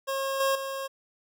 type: tone with level steps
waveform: 25% pulse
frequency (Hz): 541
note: C#5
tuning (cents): -42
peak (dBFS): -24 / -19 / -28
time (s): 0.07-0.88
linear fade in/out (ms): 20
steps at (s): 0.4 / 0.55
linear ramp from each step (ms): 5
effects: none